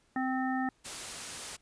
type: harmonic tone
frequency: 260 Hz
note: C4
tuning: 11 cents flat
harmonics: 1 / 3 / 5 / 7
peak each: -31 / -34 / -41 / -38 dBFS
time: 0.16-0.69 s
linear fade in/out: 2 ms
type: noise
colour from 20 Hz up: white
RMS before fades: -40 dBFS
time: 0.84-1.57 s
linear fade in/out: 20 ms
effects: pink hiss -69 dBFS RMS until 1.61 s + resampled to 22050 Hz